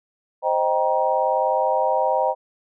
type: chord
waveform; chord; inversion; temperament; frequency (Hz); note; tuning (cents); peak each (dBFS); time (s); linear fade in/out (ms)
sine; C minor seventh; none; equal with one note detuned; 523.3 / 622.3 / 784 / 945.3; C5 / Eb5 / G5 / Bb5; 0 / 0 / 0 / +24; -23; 0.42-2.35; 50
effects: none